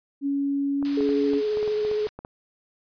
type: tone with pitch glide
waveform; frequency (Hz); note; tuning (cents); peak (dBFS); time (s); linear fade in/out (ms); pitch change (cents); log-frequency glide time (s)
sine; 280 to 283.3; C#4 to C#4; +18 to +38; -22; 0.21-1.42; 50; +20; 0.77-0.85
type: clicks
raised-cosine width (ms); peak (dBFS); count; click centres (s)
1; -23; 12; 0.827 / 1.007 / 1.091 / 1.335 / 1.572 / 1.629 / 1.677 / 1.85 / 1.914 / 2.07 / 2.19 / 2.249
type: noise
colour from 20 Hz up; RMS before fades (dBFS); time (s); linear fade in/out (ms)
white; -38; 0.85-2.09; 0
type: tone with vibrato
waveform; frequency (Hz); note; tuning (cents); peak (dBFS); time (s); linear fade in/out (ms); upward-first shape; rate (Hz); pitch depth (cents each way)
sine; 424; G#4; +36; -22; 0.97-2.07; 5; sine; 15; 17
effects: resampled to 11025 Hz